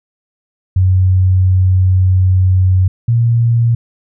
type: tone pair in turn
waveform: sine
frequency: 92.9 / 117.05 Hz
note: F#2 / A#2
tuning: +7 / +8 cents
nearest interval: major third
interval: 401 cents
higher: second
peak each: -7 / -8 dBFS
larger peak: first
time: 0.76-2.88 / 3.08-3.75 s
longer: first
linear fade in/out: 5 ms
effects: none